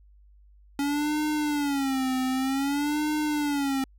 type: tone with vibrato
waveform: square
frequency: 280 Hz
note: C#4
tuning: 18 cents sharp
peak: -25 dBFS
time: 0.79-3.84 s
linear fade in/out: 2 ms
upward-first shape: sine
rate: 0.53 Hz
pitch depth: 140 cents each way
effects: added 50 Hz sine -52 dBFS peak until 3.98 s